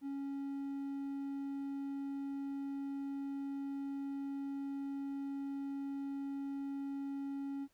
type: tone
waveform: triangle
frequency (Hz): 277.2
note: C#4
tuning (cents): 0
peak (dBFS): -36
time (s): 0.01-7.68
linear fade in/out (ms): 50
effects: pink hiss -75 dBFS RMS until 7.73 s